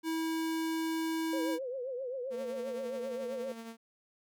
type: tone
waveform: square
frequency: 323.7 Hz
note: E4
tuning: 31 cents flat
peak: -32 dBFS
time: 0.03-1.59 s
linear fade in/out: 50 ms
type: tone with vibrato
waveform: sine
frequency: 513 Hz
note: C5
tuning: 34 cents flat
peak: -35 dBFS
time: 1.33-3.52 s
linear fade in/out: 2 ms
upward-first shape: triangle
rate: 7.6 Hz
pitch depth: 130 cents each way
type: tone with tremolo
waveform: sawtooth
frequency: 227.9 Hz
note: A#3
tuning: 39 cents flat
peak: -37 dBFS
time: 2.3-3.77 s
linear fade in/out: 50 ms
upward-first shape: triangle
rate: 11 Hz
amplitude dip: 50%
effects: none